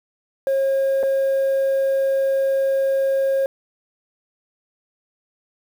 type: tone with dropouts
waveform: sine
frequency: 541 Hz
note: C#5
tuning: 42 cents flat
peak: -14 dBFS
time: 0.47-3.46 s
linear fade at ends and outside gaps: 1 ms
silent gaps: 1.03-1.034 s
effects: tanh soft clip ceiling -15 dBFS + 7-bit